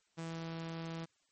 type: tone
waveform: sawtooth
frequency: 164.5 Hz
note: E3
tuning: 3 cents flat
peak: -36 dBFS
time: 0.17-1.06 s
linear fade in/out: 20 ms
effects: white hiss -75 dBFS RMS until 1.31 s + MP3 32 kbps